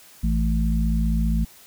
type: harmonic tone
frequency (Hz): 55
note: A1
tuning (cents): 0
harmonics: 1 / 3 / 4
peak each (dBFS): -20 / -25 / -26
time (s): 0.23-1.45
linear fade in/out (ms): 10
effects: white hiss -49 dBFS RMS until 1.66 s